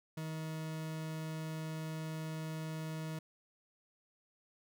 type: tone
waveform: 40% pulse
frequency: 158.2 Hz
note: D#3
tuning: 29 cents sharp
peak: -38 dBFS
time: 0.17-3.19 s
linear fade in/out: 5 ms
effects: none

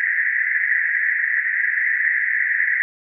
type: band-pass noise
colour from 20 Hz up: white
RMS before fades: -20 dBFS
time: 0-2.82 s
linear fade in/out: 0 ms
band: 1700 to 2000 Hz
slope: 96 dB/octave
effects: none

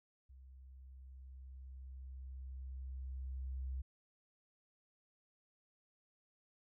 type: tone with level ramp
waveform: sine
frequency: 65.3 Hz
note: C2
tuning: 3 cents flat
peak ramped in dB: -55 to -38 dBFS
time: 0.29-3.82 s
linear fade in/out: 10 ms
effects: none

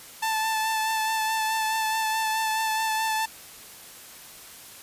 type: tone with vibrato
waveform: sawtooth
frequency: 880 Hz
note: A5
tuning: in tune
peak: -20 dBFS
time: 0.22-3.26 s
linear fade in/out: 10 ms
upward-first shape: sine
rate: 4.7 Hz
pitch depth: 18 cents each way
effects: white hiss -45 dBFS RMS until 4.82 s + resampled to 32000 Hz

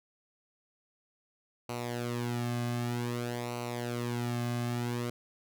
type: tone with flanger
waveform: sawtooth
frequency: 120.3 Hz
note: B2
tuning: 45 cents flat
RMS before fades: -34 dBFS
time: 1.69-5.1 s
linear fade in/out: 5 ms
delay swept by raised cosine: 0.58 to 2.18 ms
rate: 0.53 Hz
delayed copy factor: -0.7
effects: none

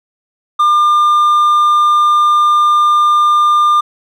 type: tone with hard clipping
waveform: sine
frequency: 1200 Hz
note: D6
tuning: 37 cents sharp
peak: -8 dBFS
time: 0.59-3.81 s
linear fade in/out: 10 ms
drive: 3 dB
effects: none

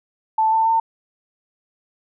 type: tone with pitch steps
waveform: sine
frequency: 880 / 891.8 / 903.7 Hz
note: A5 / A5 / A5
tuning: 0 / +23 / +46 cents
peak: -14 dBFS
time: 0.38-0.8 s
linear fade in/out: 5 ms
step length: 140 ms
effects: none

